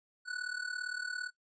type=tone with amplitude modulation; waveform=square; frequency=1480 Hz; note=F#6; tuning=in tune; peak=-33 dBFS; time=0.25-1.31 s; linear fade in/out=50 ms; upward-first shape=sine; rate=37.6 Hz; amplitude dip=80%; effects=noise-tail reverb RT60 0.1 s tail -19 dB re dry + resampled to 16000 Hz